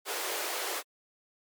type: high-pass noise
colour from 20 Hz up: pink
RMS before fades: -34 dBFS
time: 0.05-0.83 s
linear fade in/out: 50 ms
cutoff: 360 Hz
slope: 48 dB/octave
effects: MP3 96 kbps